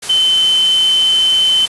sine tone in noise, 3065 Hz, G7, 40 cents flat, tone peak -9 dBFS, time 0.09-1.66 s, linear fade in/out 10 ms, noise white, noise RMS -25 dBFS, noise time 0.02-1.68 s, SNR +13 dB, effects resampled to 24000 Hz

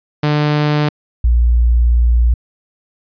sawtooth / sine tone pair in turn, 149.1 / 59.05 Hz, D3 / A#1, +27 / +23 cents, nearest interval octave + major third, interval 1604 cents, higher first, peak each -8 dBFS, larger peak neither, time 0.23-0.89 / 1.24-2.34 s, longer second, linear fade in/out 5 ms, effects resampled to 11025 Hz

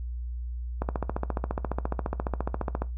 click train, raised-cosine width 1 ms, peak -14 dBFS, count 30, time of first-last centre 0.82-2.82 s, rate 14.5 Hz, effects noise-tail reverb RT60 0.2 s tail -17 dB re dry + added 60 Hz sine -31 dBFS peak until 2.97 s

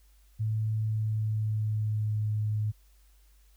sine tone with pitch glide, 109.2 to 106.71 Hz, A2 to G#2, -13 to +47 cents, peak -26 dBFS, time 0.39-2.72 s, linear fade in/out 20 ms, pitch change -40 cents, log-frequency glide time 0.81-2.22 s, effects added 50 Hz sine -57 dBFS peak until 3.56 s + white hiss -68 dBFS RMS until 3.56 s

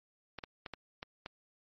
clicks, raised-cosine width 0.3 ms, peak -25 dBFS, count 6, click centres 0.387 / 0.438 / 0.662 / 0.737 / 1.029 / 1.261 s, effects MP3 32 kbps

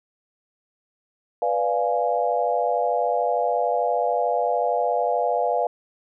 sine chord, B diminished seventh, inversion none, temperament equal with one note detuned, 493.9 / 587.3 / 698.5 / 835.4 Hz, B4 / D5 / F5 / Ab5, 0 / 0 / 0 / +10 cents, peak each -25 / -26 / -23 / -27 dBFS, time 1.42-5.67 s, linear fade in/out 2 ms, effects none

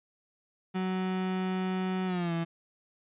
35% pulse tone with pitch glide, 186.4 to 167.03 Hz, F#3 to E3, +13 to +23 cents, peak -27 dBFS, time 0.74-2.45 s, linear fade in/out 20 ms, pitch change -190 cents, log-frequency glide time 2.06-2.33 s, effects resampled to 8000 Hz

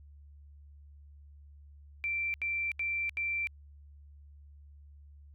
sine tone bursts, 2349 Hz, D7, in tune, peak -30 dBFS, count 4, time 2.04-3.471 s, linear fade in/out 0 ms, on 300 ms, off 77 ms, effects added 72 Hz sine -51 dBFS peak until 5.34 s

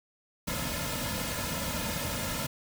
pink noise with comb filter, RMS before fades -33 dBFS, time 0.47-2.47 s, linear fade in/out 10 ms, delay 2.6 ms, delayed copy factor -0.9, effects none

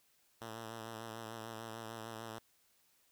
5% pulse tone with vibrato, 112.6 Hz, A2, 40 cents sharp, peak -33 dBFS, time 0.41-2.39 s, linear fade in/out 5 ms, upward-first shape triangle, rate 6.7 Hz, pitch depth 51 cents each way, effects white hiss -72 dBFS RMS until 3.11 s

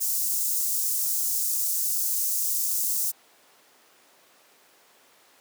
white high-pass noise, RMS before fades -26 dBFS, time 0-3.12 s, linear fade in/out 20 ms, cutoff 6100 Hz, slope 24 dB/octave, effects pink hiss -57 dBFS RMS until 5.4 s + high-pass 400 Hz 12 dB/octave

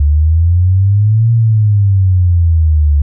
sine exponential two-way sweep, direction up then down, 71.3 to 116.54 to 71.3 Hz, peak -6 dBFS, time 0-3.02 s, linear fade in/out 5 ms, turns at 1.32 s, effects none

